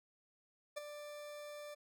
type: tone with ADSR envelope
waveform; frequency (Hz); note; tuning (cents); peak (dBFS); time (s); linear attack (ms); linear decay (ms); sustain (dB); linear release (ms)
40% pulse; 590; D5; +8; -37; 0.76-1.75; 15; 17; -9; 15
effects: none

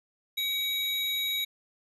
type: tone pair together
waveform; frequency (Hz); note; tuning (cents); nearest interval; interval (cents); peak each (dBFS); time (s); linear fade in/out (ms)
square; 2271 / 3819; C#7 / A#7; +41 / +41; major sixth; 900; -35 / -29; 0.37-1.45; 10
effects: resampled to 32000 Hz

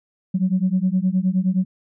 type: beating tone pair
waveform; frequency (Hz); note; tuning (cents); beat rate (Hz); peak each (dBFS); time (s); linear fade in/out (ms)
sine; 181.2 / 190.8; F#3 / G3; -36 / -47; 9.6; -19; 0.34-1.65; 10
effects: tanh soft clip ceiling -10 dBFS

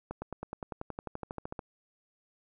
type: accelerating click train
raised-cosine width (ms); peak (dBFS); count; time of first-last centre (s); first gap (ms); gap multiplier
1; -23; 18; 0.11-1.592; 110; 0.97
effects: none

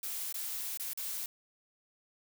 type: noise with dropouts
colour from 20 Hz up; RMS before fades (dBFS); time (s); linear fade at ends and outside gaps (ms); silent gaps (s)
blue; -38; 0.03-1.26; 2; 0.326-0.342 / 0.774-0.797 / 0.934-0.974
effects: none

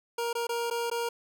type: tone with dropouts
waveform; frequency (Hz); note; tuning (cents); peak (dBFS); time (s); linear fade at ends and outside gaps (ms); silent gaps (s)
25% pulse; 469.8; A#4; +13; -25; 0.18-1.09; 5; 0.33-0.351 / 0.47-0.491 / 0.702-0.709 / 0.901-0.913
effects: none

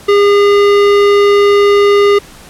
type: tone with hard clipping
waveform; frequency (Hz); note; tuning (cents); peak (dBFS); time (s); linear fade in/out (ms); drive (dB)
sine; 406.1; G#4; -39; -7; 0.08-2.19; 10; 16
effects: pink hiss -36 dBFS RMS until 2.49 s + low-pass 12000 Hz 12 dB/octave

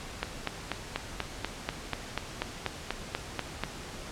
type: click train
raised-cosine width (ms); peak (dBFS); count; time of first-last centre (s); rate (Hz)
0.3; -13; 15; 0.23-3.636; 4.11
effects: pink hiss -42 dBFS RMS until 4.11 s + low-pass 8000 Hz 12 dB/octave

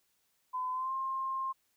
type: tone with pitch glide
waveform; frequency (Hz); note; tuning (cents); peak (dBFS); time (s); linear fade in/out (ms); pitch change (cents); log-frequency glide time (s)
sine; 1015 to 1061.2; B5 to C6; +47 to +24; -32; 0.53-1.53; 20; +77; 0.72-0.93
effects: white hiss -75 dBFS RMS until 1.76 s

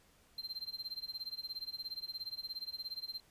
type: tone with tremolo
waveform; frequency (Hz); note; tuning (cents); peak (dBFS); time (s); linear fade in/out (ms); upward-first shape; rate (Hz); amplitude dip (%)
triangle; 4140; C8; -19; -36; 0.38-3.2; 2; sine; 17; 95
effects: pink hiss -67 dBFS RMS until 3.3 s + resampled to 32000 Hz

